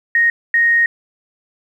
sine tone bursts at uneven times, 1864.7 Hz, A#6, in tune, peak -10 dBFS, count 2, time 0.15-0.3 / 0.54-0.86 s, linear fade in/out 2 ms, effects 8-bit

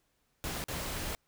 pink noise with dropouts, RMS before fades -37 dBFS, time 0.44-1.15 s, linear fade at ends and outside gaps 0 ms, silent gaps 0.64-0.684 s, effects pink hiss -75 dBFS RMS until 1.27 s

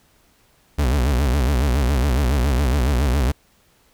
40% pulse tone with vibrato, 66.5 Hz, C2, 29 cents sharp, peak -15 dBFS, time 0.78-3.32 s, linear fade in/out 10 ms, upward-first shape sine, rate 7.2 Hz, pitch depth 190 cents each way, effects pink hiss -58 dBFS RMS until 3.93 s

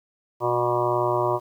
harmonic tone with a mistuned harmonic, 121.2 Hz, B2, 32 cents flat, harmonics 1 / 3 / 4 / 5 / 6 / 7 / 8 / 9 / 10, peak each -31 / -25 / -35 / -26 / -31 / -36 / -26 / -30 / -34 dBFS, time 0.4-1.4 s, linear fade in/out 50 ms, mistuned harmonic 10, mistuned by -45 cents, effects 9-bit

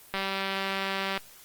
click train, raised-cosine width 0.3 ms, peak -14 dBFS, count 202, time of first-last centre 0.14-1.176 s, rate 194 Hz, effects white hiss -52 dBFS RMS until 1.44 s + Opus 24 kbps

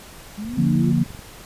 sine linear sweep, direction up, 197.6 to 358.7 Hz, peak -27 dBFS, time 0.37-0.92 s, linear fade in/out 20 ms
click train, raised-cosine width 5 ms, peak -26 dBFS, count 18, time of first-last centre 0.45-1.192 s, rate 22.9 Hz
sine chord, Bb major, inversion first, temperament just, 145.68 / 174.81 / 233.1 Hz, D3 / F3 / Bb3, -14 / +2 / 0 cents, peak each -20 dBFS, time 0.57-1.04 s, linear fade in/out 10 ms
effects pink hiss -42 dBFS RMS until 1.45 s + resampled to 32000 Hz

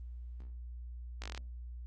slowing click train, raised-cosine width 0.2 ms, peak -25 dBFS, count 8, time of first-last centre 1.22-1.376 s, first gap 17 ms, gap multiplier 1.09, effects added 60 Hz sine -42 dBFS peak until 1.86 s + Opus 32 kbps

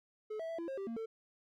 triangle tone with pitch steps, 429.8 / 653 / 661 / 336.4 / 536 / 391.1 / 230 / 447.8 Hz, A4 / E5 / E5 / E4 / C5 / G4 / A#3 / A4, -41 / -17 / +5 / +35 / +42 / -4 / -23 / +30 cents, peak -36 dBFS, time 0.3-1.06 s, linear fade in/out 10 ms, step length 95 ms, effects none

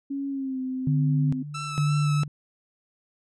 sine tone with pitch glide, 277.2 to 258.6 Hz, C#4 to C4, 0 to -20 cents, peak -27 dBFS, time 0.1-1.43 s, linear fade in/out 10 ms, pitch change -120 cents, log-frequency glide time 0.29-0.6 s
sine tone with tremolo, 147.6 Hz, D3, 9 cents sharp, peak -20 dBFS, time 0.87-2.28 s, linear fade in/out 2 ms, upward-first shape square, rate 1.1 Hz, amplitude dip 80%
sawtooth tone with vibrato, 1318.5 Hz, E6, in tune, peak -28 dBFS, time 1.54-2.24 s, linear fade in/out 10 ms, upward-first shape sine, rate 2.9 Hz, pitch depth 24 cents each way
effects resampled to 22050 Hz

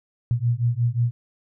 sine beating tone pair, 116.54 / 122.14 Hz, A#2 / B2, 0 / -19 cents, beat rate 5.6 Hz, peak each -22 dBFS, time 0.31-1.11 s, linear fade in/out 0 ms, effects none

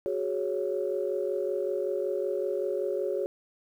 sine chord, F# suspended second, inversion none, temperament equal, 370 / 415.3 / 554.4 Hz, F#4 / G#4 / C#5, 0 / 0 / 0 cents, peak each -31 dBFS, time 0.06-3.26 s, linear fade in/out 0 ms, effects tanh soft clip ceiling -17 dBFS + 10-bit

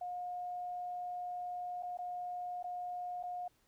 sine tone with dropouts, 716 Hz, F5, 43 cents sharp, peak -38 dBFS, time 0.01-3.48 s, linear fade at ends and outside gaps 5 ms, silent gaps 1.826-1.831 / 1.973-1.987 / 2.628-2.641 / 3.229-3.235 s, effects pink hiss -73 dBFS RMS until 3.67 s

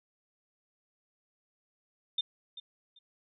sine tone with echo, 3600 Hz, A7, 39 cents sharp, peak -27 dBFS, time 2.18-2.21 s, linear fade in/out 5 ms, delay 390 ms, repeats 2, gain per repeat -14 dB, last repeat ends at 2.99 s, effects none

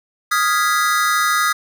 square chord, F half-diminished seventh, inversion third, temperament equal, 1244.5 / 1396.9 / 1661.2 / 1975.5 Hz, Eb6 / F6 / Ab6 / Cb7, 0 / 0 / 0 / 0 cents, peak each -18 / -23 / -23 / -24 dBFS, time 0.31-1.53 s, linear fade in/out 10 ms, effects none

